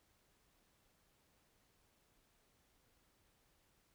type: silence
effects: pink hiss -75 dBFS RMS until 3.94 s